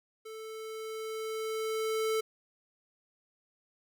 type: tone with level ramp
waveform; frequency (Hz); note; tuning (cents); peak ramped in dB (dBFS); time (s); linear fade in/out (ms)
square; 440; A4; 0; -43 to -28; 0.25-2.21; 10
effects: none